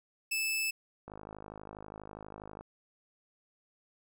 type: tone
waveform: sawtooth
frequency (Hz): 2625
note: E7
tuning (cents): -8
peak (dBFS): -27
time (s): 0.31-0.71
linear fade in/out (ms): 10
type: click train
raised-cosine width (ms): 1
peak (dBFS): -31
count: 81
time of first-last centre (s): 1.08-2.61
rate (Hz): 52.3
effects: none